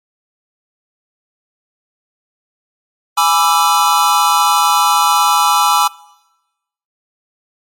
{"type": "chord", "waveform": "square", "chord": "E dominant seventh", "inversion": "first", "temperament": "equal with one note detuned", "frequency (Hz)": [830.6, 987.8, 1174.7, 1329.2], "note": ["G#5", "B5", "D6", "E6"], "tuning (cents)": [0, 0, 0, 14], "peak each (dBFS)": -16, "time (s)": [3.17, 5.88], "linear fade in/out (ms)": 10, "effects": ["noise-tail reverb RT60 1.0 s tail -22 dB re dry", "MP3 64 kbps"]}